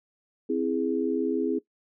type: chord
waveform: sine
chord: C augmented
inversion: none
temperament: equal with one note detuned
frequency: 261.6 / 328.5 / 415.3 Hz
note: C4 / E4 / G#4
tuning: 0 / -6 / 0 cents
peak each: -28 dBFS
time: 0.49-1.59 s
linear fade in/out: 10 ms
effects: noise-tail reverb RT60 0.1 s tail -18 dB re dry